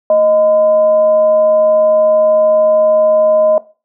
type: tone with frequency modulation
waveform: sine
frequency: 622.3 Hz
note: D#5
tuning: in tune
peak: -6 dBFS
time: 0.1-3.58 s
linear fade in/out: 2 ms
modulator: 394 Hz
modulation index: 0.28
effects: noise-tail reverb RT60 0.3 s tail -17 dB re dry + high-pass 300 Hz 12 dB/octave